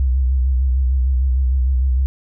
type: tone with vibrato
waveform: sine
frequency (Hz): 64.6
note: C2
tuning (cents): -21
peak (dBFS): -13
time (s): 0-2.06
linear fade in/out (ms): 0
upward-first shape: sine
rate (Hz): 6.6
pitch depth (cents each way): 67
effects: none